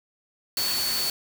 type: tone in noise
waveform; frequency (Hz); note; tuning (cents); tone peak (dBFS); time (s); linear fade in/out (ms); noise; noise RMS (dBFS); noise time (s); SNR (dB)
sine; 4453; C#8; +7; -26; 0.57-1.1; 2; white; -29; 0.57-1.1; 0
effects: none